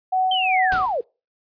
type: tone with tremolo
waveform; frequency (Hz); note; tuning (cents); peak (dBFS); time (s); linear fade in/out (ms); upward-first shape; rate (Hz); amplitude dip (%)
sine; 748; F#5; +19; -16; 0.12-0.86; 10; sine; 2.6; 45
type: linear sweep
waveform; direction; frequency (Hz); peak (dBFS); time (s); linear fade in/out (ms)
sine; down; 3174 to 424.4; -20; 0.31-1.01; 5
type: noise with exponential decay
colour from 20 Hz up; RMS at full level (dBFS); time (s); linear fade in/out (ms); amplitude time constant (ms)
pink; -27; 0.72-1.04; 0; 69
effects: noise-tail reverb RT60 0.3 s tail -26 dB re dry + resampled to 11025 Hz